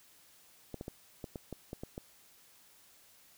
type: clicks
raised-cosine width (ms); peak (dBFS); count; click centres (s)
2; -27; 9; 0.743 / 0.811 / 0.881 / 1.242 / 1.358 / 1.527 / 1.731 / 1.835 / 1.979
effects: white hiss -62 dBFS RMS until 3.37 s